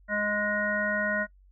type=harmonic tone; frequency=208.1 Hz; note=G#3; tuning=4 cents sharp; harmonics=1 / 3 / 5 / 7 / 9; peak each=-34 / -31 / -39 / -30 / -31 dBFS; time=0.08-1.27 s; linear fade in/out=50 ms; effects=noise-tail reverb RT60 0.1 s tail -21 dB re dry + added 47 Hz sine -54 dBFS peak until 1.51 s